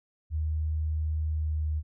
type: tone with pitch glide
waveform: sine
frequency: 77.78 to 76.84 Hz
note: D#2 to D#2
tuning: 0 to -21 cents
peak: -26 dBFS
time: 0.3-1.83 s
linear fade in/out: 50 ms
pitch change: -21 cents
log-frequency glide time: 1.31-1.67 s
effects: none